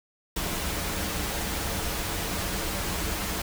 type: noise with comb filter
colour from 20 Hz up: pink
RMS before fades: -30 dBFS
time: 0.36-3.42 s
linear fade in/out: 5 ms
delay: 7.9 ms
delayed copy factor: -0.5
effects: none